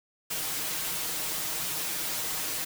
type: noise with comb filter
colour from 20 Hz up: white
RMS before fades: -32 dBFS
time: 0.3-2.65 s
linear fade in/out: 10 ms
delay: 6.4 ms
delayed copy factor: +0.65
effects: none